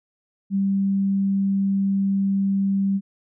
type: tone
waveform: sine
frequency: 196 Hz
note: G3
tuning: in tune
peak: -18 dBFS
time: 0.5-3.01 s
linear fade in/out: 50 ms
effects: none